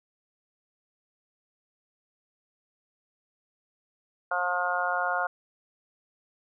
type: harmonic tone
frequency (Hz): 178.5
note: F3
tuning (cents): +38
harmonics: 3 / 4 / 5 / 6 / 7 / 8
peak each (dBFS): -35 / -30 / -35 / -34 / -35 / -29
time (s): 4.31-5.27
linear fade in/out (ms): 5
effects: none